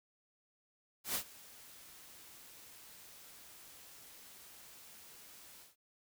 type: noise with ADSR envelope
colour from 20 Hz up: white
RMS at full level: -35 dBFS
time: 1.04-5.76 s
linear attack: 110 ms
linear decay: 83 ms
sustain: -21 dB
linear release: 160 ms
effects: none